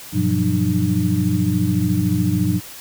sine tone cluster, 97 / 120.5 / 173.3 / 187.2 / 301 Hz, G2 / B2 / F3 / F#3 / D4, -18 / -42 / -13 / +20 / +43 cents, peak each -22 dBFS, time 0.12-2.61 s, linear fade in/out 50 ms, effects white hiss -37 dBFS RMS until 2.8 s

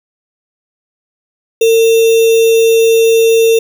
sine tone with sample-and-hold, 454.1 Hz, A#4, 45 cents flat, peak -5 dBFS, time 1.61-3.59 s, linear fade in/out 5 ms, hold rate 3150 Hz, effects none

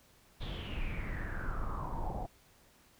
brown noise with low-pass filter sweep, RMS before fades -37 dBFS, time 0.4-2.27 s, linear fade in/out 20 ms, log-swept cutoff 3700 to 720 Hz, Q 8.2, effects pink hiss -64 dBFS RMS until 2.99 s

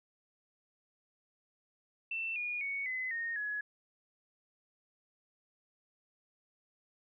sine tone with pitch steps, 2677 / 2441 / 2225 / 2029 / 1849.7 / 1686.4 Hz, E7 / D#7 / C#7 / B6 / A#6 / G#6, +26 / -34 / +6 / +46 / -14 / +26 cents, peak -34 dBFS, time 2.11-3.61 s, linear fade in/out 5 ms, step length 250 ms, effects none

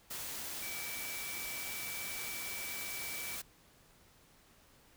sine tone in noise, 2307 Hz, D7, 31 cents flat, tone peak -44 dBFS, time 0.62-3.36 s, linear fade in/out 10 ms, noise white, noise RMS -42 dBFS, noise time 0.1-3.42 s, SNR -5 dB, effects pink hiss -64 dBFS RMS until 4.96 s

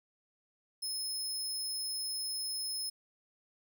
25% pulse tone, 5180 Hz, E8, 31 cents flat, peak -30 dBFS, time 0.82-2.9 s, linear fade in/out 10 ms, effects none

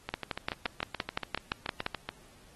two click trains, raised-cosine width 0.3 ms, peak -18 / -14 dBFS, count 15 / 11, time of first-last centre 0.09-2.09 / 0.14-1.864 s, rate 7 / 5.8 Hz, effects pink hiss -59 dBFS RMS until 2.55 s + AAC 32 kbps

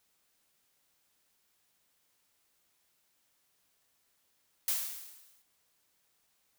blue noise with exponential decay, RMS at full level -29 dBFS, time 4.68-5.42 s, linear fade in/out 1 ms, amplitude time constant 160 ms, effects white hiss -74 dBFS RMS until 6.58 s

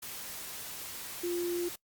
sine tone in noise, 349.2 Hz, F4, in tune, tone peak -30 dBFS, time 1.23-1.69 s, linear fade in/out 10 ms, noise white, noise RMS -42 dBFS, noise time 0.02-1.76 s, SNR +9 dB, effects noise-tail reverb RT60 0.1 s tail -22 dB re dry + Opus 48 kbps

